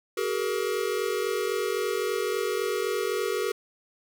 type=tone cluster; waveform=square; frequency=379.3 / 423 / 471.2 Hz; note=F#4 / G#4 / A#4; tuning=+43 / +32 / +19 cents; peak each=-31 dBFS; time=0.17-3.52 s; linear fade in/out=5 ms; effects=none